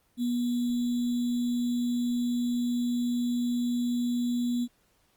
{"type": "tone with sample-and-hold", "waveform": "sine", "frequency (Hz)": 241.9, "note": "B3", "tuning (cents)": -36, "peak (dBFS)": -25, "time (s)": [0.17, 4.68], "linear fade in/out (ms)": 50, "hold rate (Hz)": 3675, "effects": ["pink hiss -68 dBFS RMS until 5.16 s", "Opus 24 kbps"]}